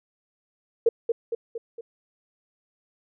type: tone with echo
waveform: sine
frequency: 462.2 Hz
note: A#4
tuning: 15 cents flat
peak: -14 dBFS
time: 0.86-0.89 s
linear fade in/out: 5 ms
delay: 230 ms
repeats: 4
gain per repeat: -5 dB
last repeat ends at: 1.81 s
effects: none